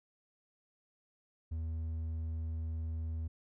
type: tone with hard clipping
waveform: sine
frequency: 80.8 Hz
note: E2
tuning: 34 cents flat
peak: -36 dBFS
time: 1.51-3.28 s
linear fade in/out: 10 ms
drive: 3 dB
effects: none